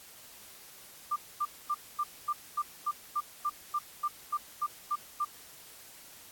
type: tone bursts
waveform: sine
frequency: 1190 Hz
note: D6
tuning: 22 cents sharp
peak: -27 dBFS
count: 15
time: 1.11-5.25 s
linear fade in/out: 10 ms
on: 52 ms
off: 240 ms
effects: white hiss -52 dBFS RMS until 6.31 s + AAC 64 kbps